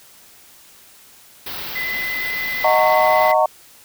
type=band-stop noise; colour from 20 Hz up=white; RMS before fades=-29 dBFS; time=1.46-3.32 s; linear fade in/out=5 ms; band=5100 to 14000 Hz; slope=48 dB/octave
type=tone with vibrato; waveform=sine; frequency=2021 Hz; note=B6; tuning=39 cents sharp; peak=-22 dBFS; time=1.75-3.34 s; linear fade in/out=10 ms; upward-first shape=triangle; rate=11 Hz; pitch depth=11 cents each way
type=chord; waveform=sine; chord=D# minor seventh; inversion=none; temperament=equal with one note detuned; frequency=622.3 / 740 / 911.6 / 1108.7 Hz; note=D#5 / F#5 / A#5 / C#6; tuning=0 / 0 / -39 / 0 cents; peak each=-16 / -18 / -18 / -21 dBFS; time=2.64-3.46 s; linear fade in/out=5 ms
effects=white hiss -47 dBFS RMS until 3.84 s

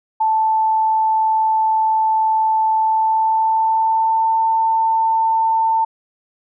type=tone with pitch glide; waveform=sine; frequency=879 to 894.9 Hz; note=A5 to A5; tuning=-2 to +29 cents; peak=-13 dBFS; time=0.2-5.85 s; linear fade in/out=10 ms; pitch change=+31 cents; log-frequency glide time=2.76-4.37 s; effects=none

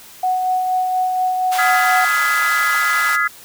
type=tone with tremolo; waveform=sine; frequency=740 Hz; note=F#5; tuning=in tune; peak=-14 dBFS; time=0.23-2.05 s; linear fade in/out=5 ms; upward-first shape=sine; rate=4.2 Hz; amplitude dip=30%
type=high-pass noise; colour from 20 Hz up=pink; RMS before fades=-26 dBFS; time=1.51-3.17 s; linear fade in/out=20 ms; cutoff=780 Hz; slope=24 dB/octave
type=chord; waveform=sine; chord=F half-diminished seventh; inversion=third; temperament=just; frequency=1257.2 / 1396.9 / 1676.3 / 2012 Hz; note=Eb6 / F6 / Ab6 / Cb7; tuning=+18 / 0 / +16 / +32 cents; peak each=-20 dBFS; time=1.58-3.28 s; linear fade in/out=10 ms
effects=white hiss -41 dBFS RMS until 3.44 s

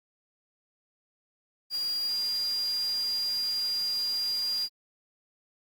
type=tone in noise; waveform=sine; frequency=4800 Hz; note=D8; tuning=37 cents sharp; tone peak=-27 dBFS; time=1.7-4.69 s; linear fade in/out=50 ms; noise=white; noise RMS=-44 dBFS; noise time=1.7-4.69 s; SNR=+14 dB; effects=Opus 32 kbps

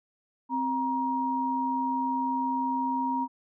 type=tone pair together; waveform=sine; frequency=261.6 / 945.8 Hz; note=C4 / A#5; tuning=0 / +25 cents; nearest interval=octave + minor seventh; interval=2225 cents; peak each=-30 / -27 dBFS; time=0.49-3.28 s; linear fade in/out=50 ms; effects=none

